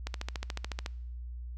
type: click train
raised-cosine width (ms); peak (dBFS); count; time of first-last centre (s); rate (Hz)
0.2; -18; 12; 0.07-0.861; 13.9
effects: noise-tail reverb RT60 0.8 s tail -24 dB re dry + added 60 Hz sine -38 dBFS peak until 1.57 s